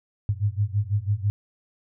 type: tone cluster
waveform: sine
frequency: 97.7 / 103.8 / 109.8 Hz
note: G2 / G#2 / A2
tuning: -5 / 0 / -3 cents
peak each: -27 / -25 / -29 dBFS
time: 0.29-1.3 s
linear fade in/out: 0 ms
effects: none